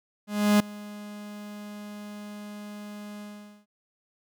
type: tone with ADSR envelope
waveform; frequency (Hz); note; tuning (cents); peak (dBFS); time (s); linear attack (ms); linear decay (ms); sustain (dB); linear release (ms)
45% pulse; 207.7; G#3; 0; -16; 0.27-3.66; 330; 4; -22; 450
effects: none